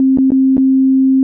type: tone with dropouts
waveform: sine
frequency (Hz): 265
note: C4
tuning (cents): +22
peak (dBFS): -7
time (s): 0-1.23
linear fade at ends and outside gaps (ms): 1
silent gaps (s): 0.174-0.185 / 0.305-0.319 / 0.569-0.579
effects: none